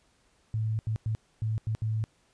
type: tone bursts at uneven times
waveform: sine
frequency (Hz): 109.8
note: A2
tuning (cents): -3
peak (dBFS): -26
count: 6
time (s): 0.54-0.79 / 0.87-0.96 / 1.06-1.15 / 1.42-1.58 / 1.67-1.75 / 1.82-2.04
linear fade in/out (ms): 0
effects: pink hiss -67 dBFS RMS until 2.33 s + resampled to 22050 Hz